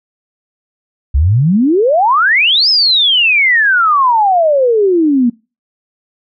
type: exponential two-way sweep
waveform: sine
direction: up then down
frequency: 63.1 to 5300 to 230.5 Hz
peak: -7 dBFS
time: 1.14-5.3 s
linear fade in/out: 10 ms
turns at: 2.69 s
effects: noise-tail reverb RT60 0.3 s tail -23 dB re dry